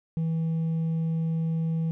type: tone with hard clipping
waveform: triangle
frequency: 162.7 Hz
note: E3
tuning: 22 cents flat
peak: -23 dBFS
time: 0.17-1.91 s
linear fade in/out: 0 ms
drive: 1 dB
effects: none